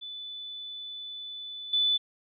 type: tone with level steps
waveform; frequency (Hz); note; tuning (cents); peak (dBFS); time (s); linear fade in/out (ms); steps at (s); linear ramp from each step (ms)
sine; 3490; A7; -15; -37 / -22; 0.01-1.98; 20; 1.73; 5
effects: none